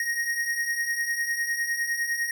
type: beating tone pair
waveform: square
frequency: 1864.7 / 1874.6 Hz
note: A#6 / A#6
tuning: 0 / +9 cents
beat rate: 9.9 Hz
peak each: -33 / -27 dBFS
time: 0-2.31 s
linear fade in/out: 2 ms
effects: none